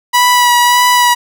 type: tone with vibrato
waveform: sawtooth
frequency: 977 Hz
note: B5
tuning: 19 cents flat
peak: -3 dBFS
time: 0.13-1.15 s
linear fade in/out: 20 ms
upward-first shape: sine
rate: 1.7 Hz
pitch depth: 18 cents each way
effects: none